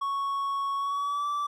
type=tone with pitch glide; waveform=triangle; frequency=1108.7 to 1162.5 Hz; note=C#6 to D6; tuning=0 to -18 cents; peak=-25 dBFS; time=0.01-1.47 s; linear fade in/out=10 ms; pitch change=+82 cents; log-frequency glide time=0.77-1.27 s; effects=none